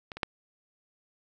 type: clicks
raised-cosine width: 0.3 ms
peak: -23 / -24 / -11 dBFS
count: 3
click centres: 0.118 / 0.17 / 0.232 s
effects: none